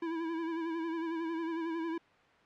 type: tone with vibrato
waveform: square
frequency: 329.3 Hz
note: E4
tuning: 2 cents flat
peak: -34 dBFS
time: 0.02-1.98 s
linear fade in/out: 5 ms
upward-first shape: sine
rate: 11 Hz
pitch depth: 49 cents each way
effects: white hiss -62 dBFS RMS until 2.45 s + low-pass 2000 Hz 12 dB/octave